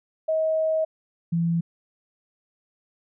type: tone pair in turn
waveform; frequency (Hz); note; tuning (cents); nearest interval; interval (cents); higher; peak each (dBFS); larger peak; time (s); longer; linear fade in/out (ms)
sine; 635 / 168.19; D#5 / E3; +35 / +35; octave + major seventh; 2300; first; -20; neither; 0.28-0.85 / 1.32-1.61; first; 10
effects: none